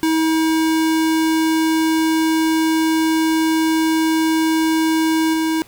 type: tone with level steps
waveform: square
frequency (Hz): 320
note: D#4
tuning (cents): +49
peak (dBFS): -15 / -17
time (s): 0.03-5.62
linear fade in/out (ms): 0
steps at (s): 5.33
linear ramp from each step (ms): 10
effects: pink hiss -47 dBFS RMS until 5.67 s